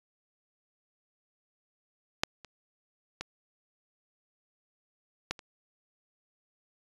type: clicks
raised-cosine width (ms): 0.2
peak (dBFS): -7 / -29 / -18 / -13 / -29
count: 5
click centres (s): 2.235 / 2.447 / 3.21 / 5.31 / 5.392
effects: resampled to 24000 Hz